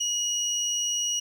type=tone pair together; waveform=triangle; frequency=2900 / 5800 Hz; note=F#7 / F#8; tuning=-35 / -35 cents; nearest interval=octave; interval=1200 cents; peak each=-27 / -26 dBFS; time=0-1.2 s; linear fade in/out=10 ms; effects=none